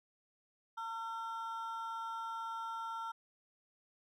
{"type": "ring-modulated tone", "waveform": "triangle", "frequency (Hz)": 1134, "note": "C#6", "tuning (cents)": 39, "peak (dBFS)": -34, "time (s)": [0.77, 3.12], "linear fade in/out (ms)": 10, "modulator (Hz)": 225, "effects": []}